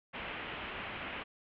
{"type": "low-pass noise", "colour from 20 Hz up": "white", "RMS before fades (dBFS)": -42, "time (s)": [0.13, 1.24], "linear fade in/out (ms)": 20, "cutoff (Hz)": 3000, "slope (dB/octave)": 48, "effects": []}